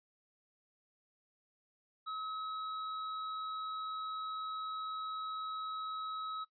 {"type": "tone with hard clipping", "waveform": "sine", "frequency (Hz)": 1282, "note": "E6", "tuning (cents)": -49, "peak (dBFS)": -40, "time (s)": [2.06, 6.45], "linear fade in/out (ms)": 20, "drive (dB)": 12, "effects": ["noise-tail reverb RT60 0.1 s tail -19 dB re dry", "resampled to 11025 Hz"]}